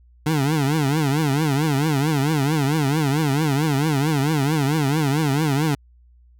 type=tone with vibrato; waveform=25% pulse; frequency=146.83 Hz; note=D3; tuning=in tune; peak=-14 dBFS; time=0.26-5.75 s; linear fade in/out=5 ms; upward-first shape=triangle; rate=4.5 Hz; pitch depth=190 cents each way; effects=added 60 Hz sine -49 dBFS peak until 6.39 s